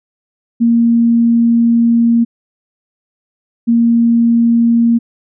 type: tone pair in turn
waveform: sine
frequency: 233.1 / 233.1 Hz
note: A#3 / A#3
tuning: 0 / 0 cents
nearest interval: unison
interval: 0 cents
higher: neither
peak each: -7 dBFS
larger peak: neither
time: 0.6-2.25 / 3.67-4.99 s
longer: first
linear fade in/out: 20 ms
effects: none